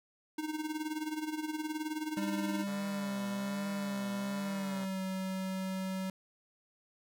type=tone with tremolo; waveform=square; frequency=308.9 Hz; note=D#4; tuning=12 cents flat; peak=-33 dBFS; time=0.38-2.64 s; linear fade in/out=5 ms; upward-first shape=sine; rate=19 Hz; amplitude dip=70%
type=tone with pitch glide; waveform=square; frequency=199.3 to 189.31 Hz; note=G3 to F#3; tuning=+29 to +40 cents; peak=-35 dBFS; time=2.17-6.1 s; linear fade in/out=2 ms; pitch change=-89 cents; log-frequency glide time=4.35-5.01 s
type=tone with vibrato; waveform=5% pulse; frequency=138.59 Hz; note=C#3; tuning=in tune; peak=-34 dBFS; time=2.66-4.86 s; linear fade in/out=20 ms; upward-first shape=triangle; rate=1.2 Hz; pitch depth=250 cents each way
effects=none